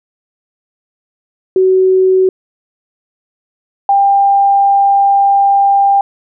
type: tone pair in turn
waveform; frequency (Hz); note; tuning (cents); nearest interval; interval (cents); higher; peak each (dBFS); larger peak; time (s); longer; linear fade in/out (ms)
sine; 375.4 / 795.4; F#4 / G5; +25 / +25; octave + minor second; 1300; second; -6; neither; 1.56-2.29 / 3.89-6.01; second; 2
effects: none